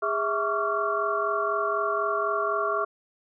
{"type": "tone cluster", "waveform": "sine", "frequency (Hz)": [410.9, 654, 1112, 1156, 1380], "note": ["G#4", "E5", "C#6", "D6", "F6"], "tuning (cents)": [-18, -14, 5, -28, -21], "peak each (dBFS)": -30, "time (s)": [0.02, 2.85], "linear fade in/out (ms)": 10, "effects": []}